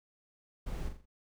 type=noise with echo; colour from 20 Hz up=brown; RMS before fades=-38 dBFS; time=0.66-0.89 s; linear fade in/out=10 ms; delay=42 ms; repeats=4; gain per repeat=-7 dB; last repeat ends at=1.058 s; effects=none